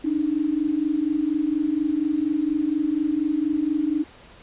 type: tone pair together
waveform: sine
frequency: 286.9 / 311.1 Hz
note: D4 / D#4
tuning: -40 / 0 cents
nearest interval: minor second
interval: 140 cents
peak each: -24 / -22 dBFS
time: 0.04-4.04 s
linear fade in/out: 10 ms
effects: pink hiss -48 dBFS RMS until 4.42 s + resampled to 8000 Hz